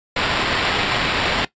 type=noise with sample-and-hold; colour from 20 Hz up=blue; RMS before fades=-20 dBFS; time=0.16-1.45 s; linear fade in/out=5 ms; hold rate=6300 Hz; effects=noise-tail reverb RT60 0.1 s tail -17 dB re dry + resampled to 16000 Hz